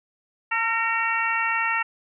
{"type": "harmonic tone with a mistuned harmonic", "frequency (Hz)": 453.2, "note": "A#4", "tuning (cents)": -49, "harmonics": [2, 3, 4, 5, 6], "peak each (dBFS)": [-28, -27, -26, -30, -28], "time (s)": [0.51, 1.83], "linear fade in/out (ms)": 10, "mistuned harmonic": 4, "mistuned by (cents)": 35, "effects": []}